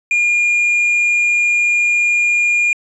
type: tone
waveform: triangle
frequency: 2419 Hz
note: D#7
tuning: 49 cents flat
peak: -10 dBFS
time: 0.11-2.73 s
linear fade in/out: 2 ms
effects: resampled to 22050 Hz + 8-bit